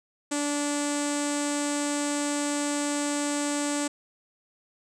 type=tone with low-pass filter; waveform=sawtooth; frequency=290.5 Hz; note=D4; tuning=19 cents flat; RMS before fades=-28 dBFS; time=0.31-3.88 s; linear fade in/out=10 ms; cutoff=8000 Hz; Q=6.7; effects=none